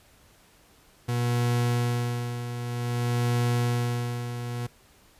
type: tone with tremolo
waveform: 40% pulse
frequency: 120.6 Hz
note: B2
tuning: 41 cents flat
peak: -21 dBFS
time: 1.08-4.67 s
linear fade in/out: 10 ms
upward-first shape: sine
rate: 0.53 Hz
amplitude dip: 65%
effects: pink hiss -58 dBFS RMS until 5.19 s + resampled to 32000 Hz